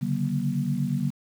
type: tone cluster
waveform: sine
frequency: 139.4 / 148 / 188.2 / 236.1 Hz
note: C#3 / D3 / F#3 / A#3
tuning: +10 / +14 / +30 / +22 cents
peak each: -29 dBFS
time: 0.01-1.11 s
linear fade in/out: 20 ms
effects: 8-bit